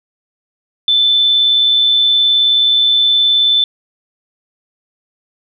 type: tone with amplitude modulation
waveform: sine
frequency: 3520 Hz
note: A7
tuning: in tune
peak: -7 dBFS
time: 0.88-3.64 s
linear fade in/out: 2 ms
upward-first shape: sine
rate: 119 Hz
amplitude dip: 30%
effects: none